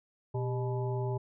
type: harmonic tone with a mistuned harmonic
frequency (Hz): 122.9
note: B2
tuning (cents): -8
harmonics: 1 / 3 / 5 / 7 / 8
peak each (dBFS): -31 / -36 / -43 / -42 / -49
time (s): 0.34-1.18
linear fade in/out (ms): 10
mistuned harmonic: 3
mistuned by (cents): +120
effects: none